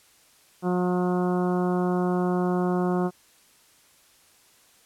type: harmonic tone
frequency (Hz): 180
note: F#3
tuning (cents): -47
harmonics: 1 / 2 / 3 / 4 / 5 / 6 / 7 / 8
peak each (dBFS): -24 / -26 / -35 / -32 / -38 / -37 / -39 / -43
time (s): 0.62-3.11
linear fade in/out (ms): 50
effects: white hiss -58 dBFS RMS until 4.85 s + low-pass 12000 Hz 12 dB/octave